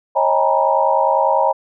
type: tone cluster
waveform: sine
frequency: 544 / 624 / 810 / 912 / 962 Hz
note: C#5 / D#5 / G#5 / A#5 / B5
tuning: -33 / +5 / -43 / -38 / -46 cents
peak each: -19 dBFS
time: 0.15-1.53 s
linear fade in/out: 20 ms
effects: none